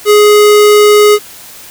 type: tone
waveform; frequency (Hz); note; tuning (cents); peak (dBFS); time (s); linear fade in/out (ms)
square; 417.8; G#4; +10; -3; 0.05-1.19; 50
effects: white hiss -32 dBFS RMS until 1.7 s